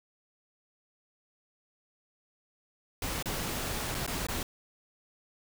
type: noise with dropouts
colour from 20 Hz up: pink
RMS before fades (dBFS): -34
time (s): 3.02-4.43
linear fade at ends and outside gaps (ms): 2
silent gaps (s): 3.226-3.257 / 3.945-3.949 / 4.065-4.076 / 4.268-4.285
effects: none